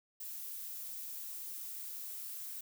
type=noise with high-pass filter sweep; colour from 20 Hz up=violet; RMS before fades=-44 dBFS; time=0.2-2.61 s; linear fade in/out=5 ms; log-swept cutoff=610 to 1100 Hz; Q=1.8; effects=none